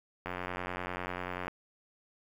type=click train; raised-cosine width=0.5 ms; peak=-21 dBFS; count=111; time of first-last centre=0.26-1.481 s; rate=90.1 Hz; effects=9-bit